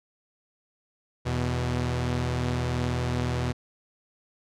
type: tone pair together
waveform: sawtooth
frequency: 81.39 / 123.5 Hz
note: E2 / B2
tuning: -21 / 0 cents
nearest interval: perfect fifth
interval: 721 cents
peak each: -26 / -23 dBFS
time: 1.25-3.53 s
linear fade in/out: 20 ms
effects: low-pass 7000 Hz 12 dB/octave